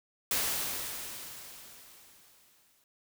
white noise with exponential decay, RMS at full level -29 dBFS, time 0.31-2.84 s, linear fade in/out 2 ms, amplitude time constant 550 ms, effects none

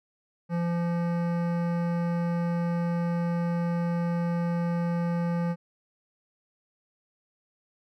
sine tone with hard clipping, 171.5 Hz, F3, 31 cents flat, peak -27 dBFS, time 0.49-5.56 s, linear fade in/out 50 ms, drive 16 dB, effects none

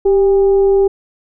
sine tone with frequency modulation, 392 Hz, G4, in tune, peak -8 dBFS, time 0.05-0.88 s, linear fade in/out 10 ms, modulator 414 Hz, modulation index 0.29, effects none

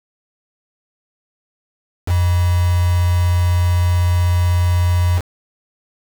sine tone with quantisation, 88.4 Hz, F2, 22 cents sharp, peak -12 dBFS, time 2.06-5.22 s, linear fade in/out 50 ms, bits 4, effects none

